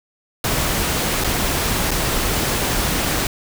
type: noise with dropouts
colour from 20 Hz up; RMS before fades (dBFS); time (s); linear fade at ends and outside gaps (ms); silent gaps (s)
pink; -20; 0.44-3.27; 2; 1.239-1.244 / 1.908-1.914
effects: none